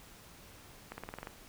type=accelerating click train; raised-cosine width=0.5 ms; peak=-26 dBFS; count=8; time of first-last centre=0.92-1.272 s; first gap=60 ms; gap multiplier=0.94; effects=pink hiss -55 dBFS RMS until 1.48 s